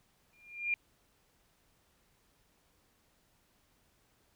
sine tone with exponential growth, 2402 Hz, D7, 38 cents sharp, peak -26 dBFS, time 0.33-0.74 s, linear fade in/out 1 ms, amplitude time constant 87 ms, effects pink hiss -71 dBFS RMS until 4.35 s

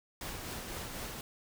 pink noise with tremolo, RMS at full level -40 dBFS, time 0.21-1.21 s, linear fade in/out 2 ms, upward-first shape triangle, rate 4 Hz, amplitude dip 35%, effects none

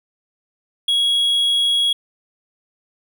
triangle tone, 3322 Hz, G#7, in tune, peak -13 dBFS, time 0.88-1.93 s, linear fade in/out 5 ms, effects none

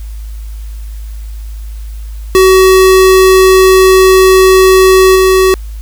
square tone with level steps, 377 Hz, F#4, 32 cents sharp, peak -3 / -5 dBFS, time 2.35-5.54 s, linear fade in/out 0 ms, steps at 5.15 s, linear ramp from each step 10 ms, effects added 53 Hz sine -20 dBFS peak until 5.81 s + white hiss -42 dBFS RMS until 5.81 s

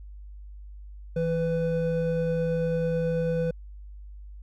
triangle tone pair together, 163.32 / 499.1 Hz, E3 / B4, -16 / +18 cents, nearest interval octave + perfect fifth, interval 1934 cents, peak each -25 / -24 dBFS, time 1.16-3.51 s, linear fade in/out 5 ms, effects added 50 Hz sine -40 dBFS peak until 4.42 s

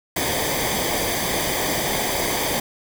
pink noise with comb filter, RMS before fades -23 dBFS, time 0.16-2.6 s, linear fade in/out 5 ms, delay 0.73 ms, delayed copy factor -0.7, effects none

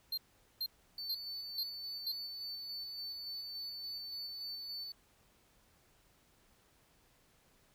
square tone bursts, 4186 Hz, C8, in tune, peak -35 dBFS, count 5, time 0.12-2.12 s, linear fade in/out 5 ms, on 56 ms, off 430 ms
triangle tone with tremolo, 4502 Hz, C#8, 26 cents sharp, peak -39 dBFS, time 0.98-4.92 s, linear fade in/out 2 ms, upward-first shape square, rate 3.5 Hz, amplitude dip 25%
effects pink hiss -69 dBFS RMS until 7.74 s

